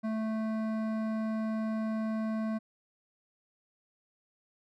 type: tone with hard clipping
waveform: triangle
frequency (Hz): 219.7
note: A3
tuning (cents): -2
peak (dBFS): -32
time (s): 0.03-2.59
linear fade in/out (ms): 20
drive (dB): 17
effects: none